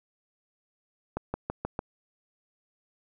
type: accelerating click train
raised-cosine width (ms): 1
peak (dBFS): -16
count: 5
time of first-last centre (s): 1.17-1.791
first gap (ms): 170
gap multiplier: 0.94
effects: none